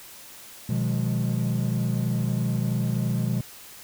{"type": "chord", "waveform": "triangle", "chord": "F half-diminished seventh", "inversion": "second", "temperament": "equal with one note detuned", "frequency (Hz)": [123.47, 155.56, 178.7, 207.7], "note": ["Cb3", "Eb3", "F3", "Ab3"], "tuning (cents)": [0, 0, 40, 0], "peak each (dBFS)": [-23, -28, -27, -27], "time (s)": [0.69, 3.41], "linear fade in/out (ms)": 5, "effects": ["tanh soft clip ceiling -13 dBFS", "white hiss -45 dBFS RMS until 3.83 s"]}